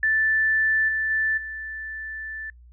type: tone with level steps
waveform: sine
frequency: 1760 Hz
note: A6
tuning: in tune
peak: -18 / -22 / -20 / -31 dBFS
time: 0.03-2.5 s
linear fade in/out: 2 ms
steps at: 0.88 / 1.1 / 1.37 s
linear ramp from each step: 10 ms
effects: noise-tail reverb RT60 0.1 s tail -26 dB re dry + added 60 Hz sine -46 dBFS peak until 2.72 s